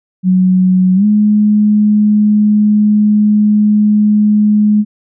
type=tone with pitch glide; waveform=sine; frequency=185 to 210.1 Hz; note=F#3 to G#3; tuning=0 to +20 cents; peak=-6 dBFS; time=0.23-4.85 s; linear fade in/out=50 ms; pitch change=+220 cents; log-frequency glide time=0.95-1.05 s; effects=none